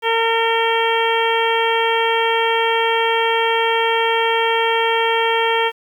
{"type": "harmonic tone", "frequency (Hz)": 456, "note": "A#4", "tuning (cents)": -38, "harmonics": [1, 2, 3, 4, 5, 6, 7], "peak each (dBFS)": [-19, -19, -26, -24, -25, -27, -24], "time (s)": [0.02, 5.72], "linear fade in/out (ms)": 50, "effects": ["8-bit"]}